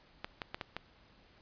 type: clicks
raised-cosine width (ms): 0.3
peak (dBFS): -21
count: 5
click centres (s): 0.245 / 0.418 / 0.545 / 0.612 / 0.766
effects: pink hiss -63 dBFS RMS until 1.41 s + resampled to 11025 Hz